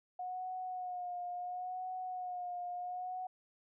sine tone with vibrato, 726 Hz, F#5, 33 cents flat, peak -38 dBFS, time 0.19-3.27 s, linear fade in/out 5 ms, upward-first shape sine, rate 0.72 Hz, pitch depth 36 cents each way, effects none

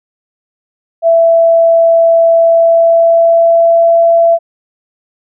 sine tone with pitch glide, 665 to 671.6 Hz, E5 to E5, +15 to +32 cents, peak -4 dBFS, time 1.02-4.39 s, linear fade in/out 50 ms, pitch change +17 cents, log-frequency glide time 2.35-3.99 s, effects none

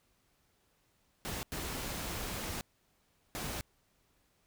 pink noise bursts at uneven times, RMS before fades -39 dBFS, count 3, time 1.25-1.43 / 1.52-2.61 / 3.35-3.61 s, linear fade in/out 0 ms, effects pink hiss -73 dBFS RMS until 4.46 s

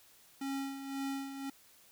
square tone with tremolo, 273.3 Hz, C#4, 24 cents flat, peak -35 dBFS, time 0.41-1.5 s, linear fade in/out 5 ms, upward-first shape sine, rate 1.9 Hz, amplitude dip 60%, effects white hiss -62 dBFS RMS until 1.91 s

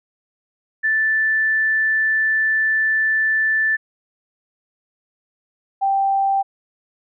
sine tone pair in turn, 1760 / 784 Hz, A6 / G5, 0 / 0 cents, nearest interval octave + major second, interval 1400 cents, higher first, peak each -15 dBFS, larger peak neither, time 0.83-3.77 / 5.81-6.43 s, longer first, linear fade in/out 20 ms, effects none

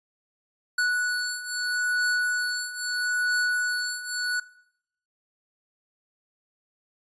square beating tone pair, 1474 / 1474.77 Hz, F#6 / F#6, -7 / -6 cents, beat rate 0.77 Hz, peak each -30 / -26 dBFS, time 0.78-4.4 s, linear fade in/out 5 ms, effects noise-tail reverb RT60 0.7 s tail -18 dB re dry + resampled to 22050 Hz

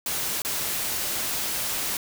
white noise with dropouts, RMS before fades -28 dBFS, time 0.06-1.97 s, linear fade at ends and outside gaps 2 ms, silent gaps 0.42-0.448 s, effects none

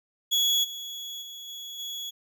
35% pulse tone with level steps, 3365 Hz, G#7, 22 cents sharp, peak -19 / -33 / -37 / -35 / -31 dBFS, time 0.31-2.11 s, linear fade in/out 20 ms, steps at 0.63 / 1.21 / 1.47 / 1.78 s, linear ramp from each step 20 ms, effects none

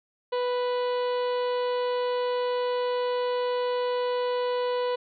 harmonic tone with a mistuned harmonic, 493.9 Hz, B4, in tune, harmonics 1 / 2 / 3 / 4 / 5 / 6 / 7 / 8 / 9, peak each -25 / -32 / -43 / -45 / -48 / -43 / -48 / -47 / -49 dBFS, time 0.32-4.96 s, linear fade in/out 10 ms, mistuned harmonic 9, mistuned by -21 cents, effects none

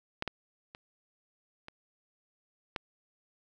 clicks, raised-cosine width 0.3 ms, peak -16 / -17 / -29 / -28 / -17 dBFS, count 5, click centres 0.224 / 0.277 / 0.749 / 1.684 / 2.762 s, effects none

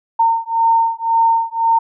sine beating tone pair, 912 / 913.9 Hz, A#5 / A#5, -38 / -35 cents, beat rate 1.9 Hz, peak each -15 / -15 dBFS, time 0.19-1.79 s, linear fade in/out 10 ms, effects none

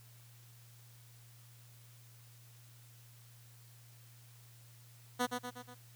10% pulse tone with echo, 246.9 Hz, B3, in tune, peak -22 dBFS, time 5.19-5.27 s, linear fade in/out 20 ms, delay 120 ms, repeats 4, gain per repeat -5 dB, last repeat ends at 5.75 s, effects added 118 Hz sine -57 dBFS peak until 5.95 s + white hiss -63 dBFS RMS until 5.95 s

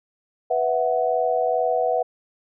sine chord, B suspended fourth, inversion none, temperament just, 493.9 / 658.5 / 740.8 Hz, B4 / E5 / F#5, 0 / -2 / +2 cents, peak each -23 dBFS, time 0.5-2.03 s, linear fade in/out 10 ms, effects none

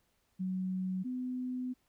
sine tone pair in turn, 186.2 / 252.6 Hz, F#3 / B3, +11 / +39 cents, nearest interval perfect fourth, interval 528 cents, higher second, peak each -32 / -34 dBFS, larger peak first, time 0.39-1.04 / 1.04-1.74 s, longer second, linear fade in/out 20 ms, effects pink hiss -75 dBFS RMS until 1.88 s

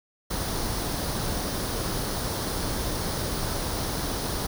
pink noise with comb filter, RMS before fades -29 dBFS, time 0.3-4.47 s, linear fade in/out 10 ms, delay 0.2 ms, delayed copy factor +0.5, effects none

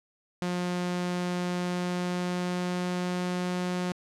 sawtooth tone with pitch glide, 178.2 to 179.85 Hz, F3 to F#3, +35 to -49 cents, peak -24 dBFS, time 0.42-3.92 s, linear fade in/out 0 ms, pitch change +16 cents, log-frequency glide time 1.56-3.32 s, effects low-pass 8000 Hz 12 dB/octave

